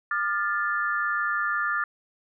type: tone cluster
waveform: sine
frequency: 1202 / 1403 / 1751 Hz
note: D6 / F6 / A6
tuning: +40 / +8 / -9 cents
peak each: -28 dBFS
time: 0.11-1.84 s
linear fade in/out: 2 ms
effects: none